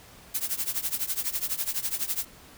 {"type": "noise with tremolo", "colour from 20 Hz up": "blue", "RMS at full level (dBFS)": -26, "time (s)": [0.34, 2.25], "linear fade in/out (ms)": 10, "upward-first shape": "triangle", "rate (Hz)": 12, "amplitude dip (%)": 95, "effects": ["pink hiss -51 dBFS RMS until 2.57 s"]}